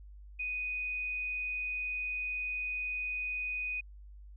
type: tone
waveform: sine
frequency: 2489 Hz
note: D#7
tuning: in tune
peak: -33 dBFS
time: 0.39-3.81 s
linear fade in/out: 10 ms
effects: added 50 Hz sine -48 dBFS peak until 4.36 s